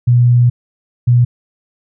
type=tone pair in turn; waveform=sine; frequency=121.7 / 121.7 Hz; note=B2 / B2; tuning=-25 / -25 cents; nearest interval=unison; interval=0 cents; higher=neither; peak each=-6 dBFS; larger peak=neither; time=0.07-0.5 / 1.07-1.25 s; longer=first; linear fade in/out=10 ms; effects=none